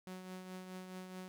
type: tone with tremolo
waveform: sawtooth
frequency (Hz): 185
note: F#3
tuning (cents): 0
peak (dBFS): -40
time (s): 0.07-1.28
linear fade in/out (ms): 0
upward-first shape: triangle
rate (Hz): 4.7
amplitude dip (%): 50
effects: none